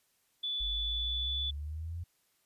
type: tone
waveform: sine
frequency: 3466 Hz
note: A7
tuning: 27 cents flat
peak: -32 dBFS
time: 0.43-1.51 s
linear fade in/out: 10 ms
type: exponential sweep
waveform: sine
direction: up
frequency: 49.89 to 87.31 Hz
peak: -36 dBFS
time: 0.6-2.04 s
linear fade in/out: 10 ms
effects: white hiss -73 dBFS RMS until 2.45 s + resampled to 32000 Hz